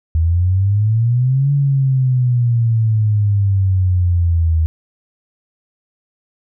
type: exponential two-way sweep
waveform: sine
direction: up then down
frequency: 79.2 to 142.7 to 79.2 Hz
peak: -11 dBFS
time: 0.15-4.66 s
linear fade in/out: 0 ms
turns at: 1.52 s
effects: none